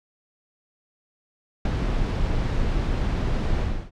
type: noise with ADSR envelope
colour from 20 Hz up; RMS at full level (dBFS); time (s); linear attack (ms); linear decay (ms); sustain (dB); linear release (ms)
brown; -19; 1.65-3.91; 4; 10; -4; 310
effects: low-pass 5000 Hz 12 dB/octave